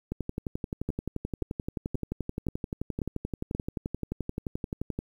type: two click trains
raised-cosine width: 3 ms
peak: -17 / -18 dBFS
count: 6 / 57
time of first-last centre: 0.89-3.55 / 0.12-4.99 s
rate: 1.88 / 11.5 Hz
effects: 9-bit